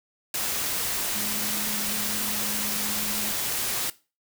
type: tone in noise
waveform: sine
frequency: 209.8 Hz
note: G#3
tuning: 18 cents sharp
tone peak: -36 dBFS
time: 1.15-3.32 s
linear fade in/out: 2 ms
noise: white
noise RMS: -28 dBFS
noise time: 0.34-3.9 s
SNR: -11 dB
effects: noise-tail reverb RT60 0.3 s tail -18 dB re dry